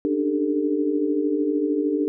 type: tone cluster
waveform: sine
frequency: 285.6 / 298.8 / 399.3 / 447.7 Hz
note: D4 / D4 / G4 / A4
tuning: -48 / +30 / +32 / +30 cents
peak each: -30 / -22 / -26 / -27 dBFS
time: 0.05-2.08 s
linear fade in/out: 0 ms
effects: none